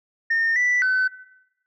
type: tone with pitch steps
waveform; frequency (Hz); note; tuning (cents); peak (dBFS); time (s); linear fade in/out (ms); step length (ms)
sine; 1824 / 1972 / 1516; A#6 / B6 / F#6; -38 / -3 / +42; -16; 0.3-1.08; 10; 260
effects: noise-tail reverb RT60 0.9 s tail -18 dB re dry + tanh soft clip ceiling -15 dBFS